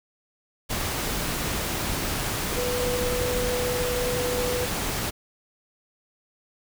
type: tone in noise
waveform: sine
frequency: 493.9 Hz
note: B4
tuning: in tune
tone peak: -26 dBFS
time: 2.56-4.66 s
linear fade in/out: 20 ms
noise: pink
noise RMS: -28 dBFS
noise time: 0.69-5.11 s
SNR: -1 dB
effects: none